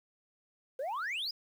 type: exponential sweep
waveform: sine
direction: up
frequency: 493.9 to 5180 Hz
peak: -31 dBFS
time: 0.79-1.31 s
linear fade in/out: 5 ms
effects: tanh soft clip ceiling -32 dBFS + 10-bit